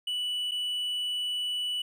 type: tone with dropouts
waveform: triangle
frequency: 2960 Hz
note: F#7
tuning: in tune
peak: -27 dBFS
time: 0.07-1.82 s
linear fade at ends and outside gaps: 5 ms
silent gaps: 0.512-0.517 s
effects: none